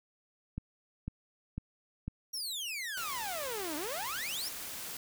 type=click train; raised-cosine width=5 ms; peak=-24 dBFS; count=4; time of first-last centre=0.58-2.08 s; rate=2 Hz
type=exponential two-way sweep; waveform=sawtooth; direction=down then up; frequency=5760 to 286.9 to 5760 Hz; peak=-33 dBFS; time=2.33-4.49 s; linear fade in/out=10 ms; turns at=3.76 s
type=noise; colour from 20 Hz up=white; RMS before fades=-42 dBFS; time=2.97-4.97 s; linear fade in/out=2 ms
effects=none